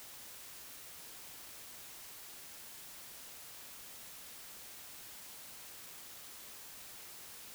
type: silence
effects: white hiss -51 dBFS RMS until 7.54 s